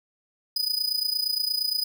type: tone with amplitude modulation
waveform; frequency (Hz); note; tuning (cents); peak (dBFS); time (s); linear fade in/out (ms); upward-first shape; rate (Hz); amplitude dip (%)
45% pulse; 4978; D#8; 0; -20; 0.56-1.84; 5; sine; 28.6; 80
effects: none